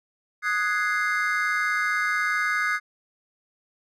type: chord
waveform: triangle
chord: Ab dominant seventh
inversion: second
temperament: equal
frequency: 1244.5 / 1480 / 1661.2 / 2093 Hz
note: Eb6 / Gb6 / Ab6 / C7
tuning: 0 / 0 / 0 / 0 cents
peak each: -26 dBFS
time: 0.42-2.8 s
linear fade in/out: 50 ms
effects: none